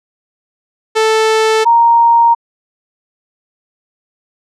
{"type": "tone pair in turn", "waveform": ["sawtooth", "sine"], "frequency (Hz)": [440, 932.3], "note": ["A4", "A#5"], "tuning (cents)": [0, 0], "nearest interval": "octave + minor second", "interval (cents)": 1300, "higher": "second", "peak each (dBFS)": -5, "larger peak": "neither", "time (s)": [[0.95, 1.65], [1.65, 2.35]], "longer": "neither", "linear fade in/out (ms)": 20, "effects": ["low-pass 7000 Hz 12 dB/octave"]}